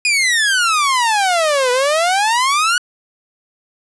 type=exponential two-way sweep; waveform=sawtooth; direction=down then up; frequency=2498 to 487.4 to 1483 Hz; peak=-9 dBFS; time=0.05-2.78 s; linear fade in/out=2 ms; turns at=1.71 s; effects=resampled to 24000 Hz + 7-bit